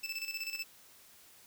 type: tone with tremolo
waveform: 25% pulse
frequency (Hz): 2637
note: E7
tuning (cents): 0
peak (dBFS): -31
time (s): 0.03-0.64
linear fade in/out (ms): 10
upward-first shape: square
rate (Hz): 16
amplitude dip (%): 65
type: click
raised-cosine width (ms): 0.3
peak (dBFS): -35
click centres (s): 0.551
effects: white hiss -59 dBFS RMS until 1.46 s